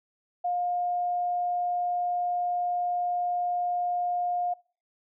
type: tone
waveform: sine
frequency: 710 Hz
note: F5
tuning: 28 cents sharp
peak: -25 dBFS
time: 0.44-4.54 s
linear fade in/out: 10 ms
effects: noise-tail reverb RT60 0.4 s tail -23 dB re dry